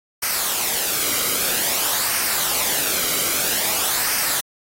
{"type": "noise with flanger", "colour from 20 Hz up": "white", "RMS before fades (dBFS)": -21, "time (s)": [0.22, 4.41], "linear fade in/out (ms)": 10, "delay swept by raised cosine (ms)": [0.27, 1.16], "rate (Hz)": 0.51, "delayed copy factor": -0.5, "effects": ["AAC 48 kbps"]}